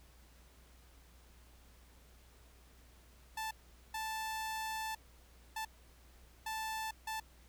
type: tone bursts at uneven times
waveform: sawtooth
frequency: 880 Hz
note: A5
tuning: in tune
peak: -34 dBFS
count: 5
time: 3.37-3.51 / 3.94-4.95 / 5.56-5.65 / 6.46-6.91 / 7.07-7.2 s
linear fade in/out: 5 ms
effects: added 60 Hz sine -60 dBFS peak until 7.48 s + pink hiss -65 dBFS RMS until 7.48 s